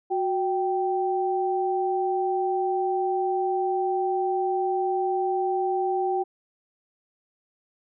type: tone pair together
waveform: sine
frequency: 368.1 / 780 Hz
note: F#4 / G5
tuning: -9 / -9 cents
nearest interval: octave + minor second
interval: 1300 cents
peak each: -25 dBFS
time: 0.1-6.24 s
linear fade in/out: 20 ms
effects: none